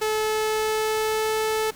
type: tone with pitch glide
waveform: sawtooth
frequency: 432.3 to 436.6 Hz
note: A4 to A4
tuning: -31 to -13 cents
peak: -18 dBFS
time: 0.01-1.71 s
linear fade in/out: 10 ms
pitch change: +18 cents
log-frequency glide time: 0.17-1.38 s
effects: pink hiss -46 dBFS RMS until 1.75 s